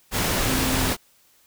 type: tone in noise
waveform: sine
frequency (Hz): 260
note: C4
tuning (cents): -11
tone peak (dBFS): -27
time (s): 0.45-0.93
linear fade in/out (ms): 50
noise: pink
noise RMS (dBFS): -23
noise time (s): 0.11-0.97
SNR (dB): -7
effects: white hiss -59 dBFS RMS until 1.46 s